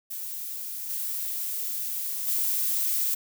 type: noise with level steps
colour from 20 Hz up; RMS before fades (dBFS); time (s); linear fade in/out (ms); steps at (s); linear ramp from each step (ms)
violet; -35 / -31 / -26; 0.1-3.15; 10; 0.89 / 2.27; 10
effects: none